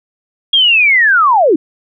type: linear sweep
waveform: sine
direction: down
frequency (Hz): 3301 to 274.8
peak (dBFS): -6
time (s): 0.53-1.56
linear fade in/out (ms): 5
effects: none